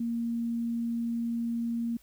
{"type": "tone", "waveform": "sine", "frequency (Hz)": 233.1, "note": "A#3", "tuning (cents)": 0, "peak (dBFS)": -28, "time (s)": [0, 1.97], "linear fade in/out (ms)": 5, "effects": ["added 50 Hz sine -62 dBFS peak until 2.02 s", "white hiss -63 dBFS RMS until 2.02 s"]}